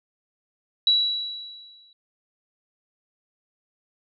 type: tone with exponential decay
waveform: sine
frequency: 3915 Hz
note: B7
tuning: 16 cents flat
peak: -14 dBFS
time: 0.87-1.93 s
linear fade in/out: 2 ms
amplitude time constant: 230 ms
effects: none